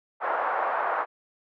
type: band-pass noise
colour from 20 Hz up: pink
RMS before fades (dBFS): -27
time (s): 0.2-1.06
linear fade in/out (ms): 50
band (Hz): 630 to 1400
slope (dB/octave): 24
effects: none